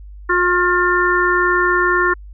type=harmonic tone with a mistuned harmonic; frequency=357.8 Hz; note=F4; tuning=42 cents sharp; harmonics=1 / 3 / 4 / 5; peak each=-18 / -18 / -18 / -18 dBFS; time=0.29-2.14 s; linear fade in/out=10 ms; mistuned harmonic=4; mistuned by=-34 cents; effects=added 50 Hz sine -33 dBFS peak until 2.33 s